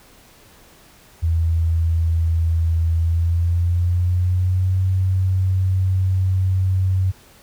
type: tone with pitch glide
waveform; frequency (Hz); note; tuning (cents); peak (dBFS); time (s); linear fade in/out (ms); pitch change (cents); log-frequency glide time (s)
sine; 82.5 to 93.68; E2 to F#2; +2 to +22; -15; 1.22-7.12; 20; +220; 2.97-4.79
effects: pink hiss -49 dBFS RMS until 7.42 s